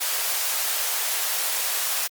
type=high-pass noise; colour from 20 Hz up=white; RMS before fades=-25 dBFS; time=0-2.08 s; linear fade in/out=20 ms; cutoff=520 Hz; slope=24 dB/octave; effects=Opus 48 kbps